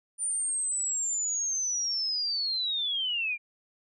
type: linear sweep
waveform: sine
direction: down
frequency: 9220 to 2349 Hz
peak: -27 dBFS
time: 0.18-3.38 s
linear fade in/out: 50 ms
effects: none